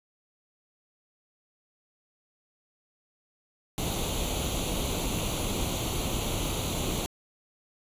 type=noise with comb filter; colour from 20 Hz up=pink; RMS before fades=-30 dBFS; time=3.78-7.06 s; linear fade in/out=0 ms; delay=0.29 ms; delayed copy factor=+0.75; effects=resampled to 32000 Hz